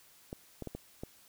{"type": "clicks", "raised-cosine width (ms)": 2, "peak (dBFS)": -26, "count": 5, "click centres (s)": [0.329, 0.623, 0.673, 0.75, 1.035], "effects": ["white hiss -61 dBFS RMS until 1.28 s"]}